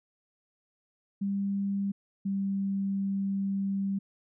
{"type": "tone pair in turn", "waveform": "sine", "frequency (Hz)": [198.4, 196.23], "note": ["G3", "G3"], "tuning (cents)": [21, 2], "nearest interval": "unison", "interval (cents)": 19, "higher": "first", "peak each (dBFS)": -27, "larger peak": "neither", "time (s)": [[1.21, 1.92], [2.25, 3.99]], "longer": "second", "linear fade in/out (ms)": 10, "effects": []}